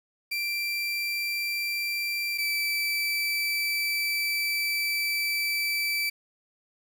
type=tone pair in turn; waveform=30% pulse; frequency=2355 / 2320 Hz; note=D7 / D7; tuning=+4 / -22 cents; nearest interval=unison; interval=26 cents; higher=first; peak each=-25 / -23 dBFS; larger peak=second; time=0.31-2.38 / 2.38-6.1 s; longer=second; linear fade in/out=10 ms; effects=9-bit